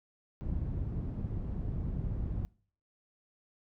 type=low-pass noise; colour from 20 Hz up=white; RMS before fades=-35 dBFS; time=0.41-2.45 s; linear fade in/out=0 ms; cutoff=110 Hz; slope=12 dB/octave; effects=noise-tail reverb RT60 0.5 s tail -25 dB re dry